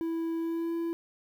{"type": "tone with pitch glide", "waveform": "triangle", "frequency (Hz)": [329.6, 334.8], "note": ["E4", "E4"], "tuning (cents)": [0, 27], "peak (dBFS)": -27, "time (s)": [0.01, 0.93], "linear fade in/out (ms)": 0, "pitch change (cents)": 27, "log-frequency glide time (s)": [0.38, 0.74], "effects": ["10-bit"]}